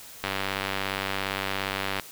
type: click train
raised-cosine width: 0.3 ms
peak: -11 dBFS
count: 172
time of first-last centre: 0.24-1.997 s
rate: 97.3 Hz
effects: white hiss -45 dBFS RMS until 2.11 s